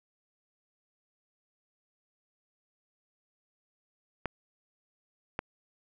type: clicks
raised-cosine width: 0.5 ms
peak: -16 dBFS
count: 2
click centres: 4.257 / 5.391 s
effects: none